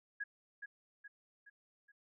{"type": "tone with echo", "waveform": "sine", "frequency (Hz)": 1661.2, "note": "G#6", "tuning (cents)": 0, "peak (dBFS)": -37, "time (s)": [0.2, 0.24], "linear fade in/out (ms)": 10, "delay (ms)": 420, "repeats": 4, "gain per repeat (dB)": -6, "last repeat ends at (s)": 1.92, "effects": []}